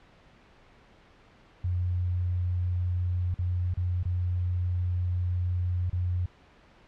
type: tone with dropouts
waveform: sine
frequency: 89.4 Hz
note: F2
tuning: 41 cents sharp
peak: -25 dBFS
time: 1.64-6.26 s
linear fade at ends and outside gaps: 5 ms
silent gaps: 3.343-3.388 / 3.739-3.772 / 4.032-4.053 / 5.898-5.929 s
effects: pink hiss -57 dBFS RMS until 6.87 s + low-pass 3000 Hz 12 dB/octave